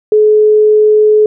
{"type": "tone", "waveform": "sine", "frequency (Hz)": 426.5, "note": "G#4", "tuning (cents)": 46, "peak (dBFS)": -4, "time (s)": [0.12, 1.26], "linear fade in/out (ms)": 2, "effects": []}